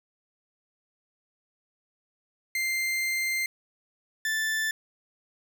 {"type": "tone pair in turn", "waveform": "40% pulse", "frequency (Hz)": [2093, 1760], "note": ["C7", "A6"], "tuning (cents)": [0, 0], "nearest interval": "minor third", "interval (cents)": 300, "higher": "first", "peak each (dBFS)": -25, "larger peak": "neither", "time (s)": [[2.55, 3.46], [4.25, 4.71]], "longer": "first", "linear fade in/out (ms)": 2, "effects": []}